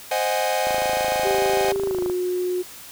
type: chord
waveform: 45% pulse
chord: Ab dominant seventh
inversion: first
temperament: equal with one note detuned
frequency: 523.3 / 622.3 / 740 / 823.4 Hz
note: C5 / Eb5 / Gb5 / Ab5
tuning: 0 / 0 / 0 / -15 cents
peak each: -26 dBFS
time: 0.11-1.72 s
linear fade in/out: 5 ms
type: click train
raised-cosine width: 1 ms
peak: -17 dBFS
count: 39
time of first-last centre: 0.67-2.099 s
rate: 26.6 Hz
type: tone with pitch glide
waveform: sine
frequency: 392 to 361.5 Hz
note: G4 to F#4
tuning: 0 to -40 cents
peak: -21 dBFS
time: 1.24-2.63 s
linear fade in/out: 20 ms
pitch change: -140 cents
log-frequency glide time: 1.86-2.01 s
effects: white hiss -41 dBFS RMS until 2.91 s